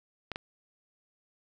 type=clicks; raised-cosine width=0.3 ms; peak=-19 dBFS; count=2; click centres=0.317 / 0.359 s; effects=none